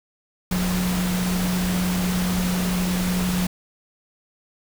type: tone in noise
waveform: sine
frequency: 181.2 Hz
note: F#3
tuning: 36 cents flat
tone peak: -21 dBFS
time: 0.51-3.47 s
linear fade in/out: 5 ms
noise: pink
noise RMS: -28 dBFS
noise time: 0.51-3.47 s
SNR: +4 dB
effects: none